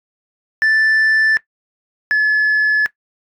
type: tone pair in turn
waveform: sine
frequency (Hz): 1760 / 1716.8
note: A6 / A6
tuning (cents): 0 / -43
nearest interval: unison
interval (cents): 43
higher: first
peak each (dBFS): -8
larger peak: neither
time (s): 0.62-1.37 / 2.11-2.86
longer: neither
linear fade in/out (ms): 0
effects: noise-tail reverb RT60 0.1 s tail -19 dB re dry + tanh soft clip ceiling -10 dBFS